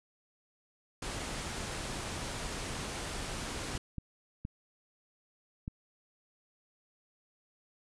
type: low-pass noise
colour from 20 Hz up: pink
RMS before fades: -39 dBFS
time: 1.02-3.78 s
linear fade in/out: 5 ms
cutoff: 10000 Hz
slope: 48 dB/octave
type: clicks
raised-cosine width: 5 ms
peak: -25 dBFS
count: 4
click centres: 3.752 / 3.983 / 4.451 / 5.679 s
effects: none